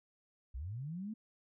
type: linear sweep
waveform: sine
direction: up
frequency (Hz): 54 to 226.4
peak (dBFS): -39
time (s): 0.54-1.14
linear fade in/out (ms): 10
effects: none